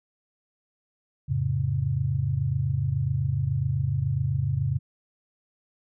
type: chord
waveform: sine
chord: F augmented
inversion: none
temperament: just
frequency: 87.31 / 109.13 / 136.42 Hz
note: F2 / A2 / C#3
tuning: 0 / -14 / -27 cents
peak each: -30 / -28 / -25 dBFS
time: 1.28-4.79 s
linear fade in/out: 20 ms
effects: none